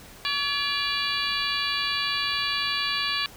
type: harmonic tone with a mistuned harmonic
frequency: 569 Hz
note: C#5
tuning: 45 cents sharp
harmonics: 2 / 3 / 4 / 5 / 6 / 7 / 8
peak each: -32 / -32 / -32 / -32 / -32 / -32 / -32 dBFS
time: 0.25-3.26 s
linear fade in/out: 0 ms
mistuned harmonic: 4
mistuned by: +75 cents
effects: pink hiss -47 dBFS RMS until 3.36 s